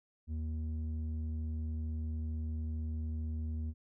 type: tone with low-pass filter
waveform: square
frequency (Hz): 77.78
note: D#2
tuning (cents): 0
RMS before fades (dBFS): -37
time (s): 0.27-3.74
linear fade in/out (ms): 50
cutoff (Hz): 170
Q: 6.7
effects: none